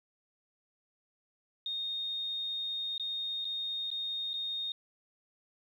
sine tone with dropouts, 3695 Hz, A#7, 16 cents flat, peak -33 dBFS, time 1.66-4.72 s, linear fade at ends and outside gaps 2 ms, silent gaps 2.98-2.997 / 3.446-3.451 / 3.904-3.914 / 4.334-4.339 s, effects 11-bit

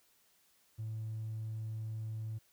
triangle tone, 110 Hz, A2, in tune, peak -34 dBFS, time 0.78-2.39 s, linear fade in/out 20 ms, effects tanh soft clip ceiling -34 dBFS + white hiss -70 dBFS RMS until 2.52 s

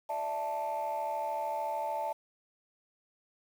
sine chord, D suspended second, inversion none, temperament just, 587.3 / 660.7 / 881 Hz, D5 / E5 / A5, 0 / +4 / +2 cents, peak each -37 / -36 / -32 dBFS, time 0.09-2.13 s, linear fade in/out 10 ms, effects tanh soft clip ceiling -27 dBFS + 9-bit

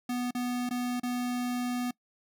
square tone with dropouts, 246.2 Hz, B3, 5 cents flat, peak -30 dBFS, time 0.09-1.91 s, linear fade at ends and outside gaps 5 ms, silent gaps 0.309-0.349 / 0.692-0.708 / 0.999-1.032 s, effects noise-tail reverb RT60 0.1 s tail -23 dB re dry

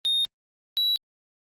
sine tone pair in turn, 3688 / 3914 Hz, A#7 / B7, -19 / -16 cents, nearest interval minor second, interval 103 cents, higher second, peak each -18 dBFS, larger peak neither, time 0.05-0.25 / 0.77-0.96 s, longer first, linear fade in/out 0 ms, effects tanh soft clip ceiling -20 dBFS + Opus 24 kbps

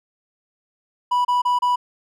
triangle tone bursts, 983 Hz, B5, 8 cents flat, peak -14 dBFS, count 4, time 1.11-1.76 s, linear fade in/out 10 ms, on 140 ms, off 30 ms, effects none

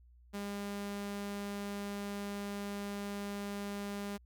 sawtooth tone, 202.1 Hz, G#3, 47 cents flat, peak -34 dBFS, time 0.33-4.18 s, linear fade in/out 20 ms, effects added 60 Hz sine -58 dBFS peak until 4.25 s

